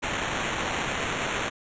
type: noise with sample-and-hold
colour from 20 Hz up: white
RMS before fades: -29 dBFS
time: 0.02-1.5 s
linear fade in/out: 20 ms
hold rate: 4900 Hz
effects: resampled to 16000 Hz